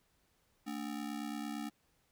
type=ring-modulated tone; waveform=square; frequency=257.2 Hz; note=C4; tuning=30 cents flat; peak=-36 dBFS; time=0.66-1.7 s; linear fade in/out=20 ms; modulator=34.4 Hz; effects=pink hiss -74 dBFS RMS until 2.11 s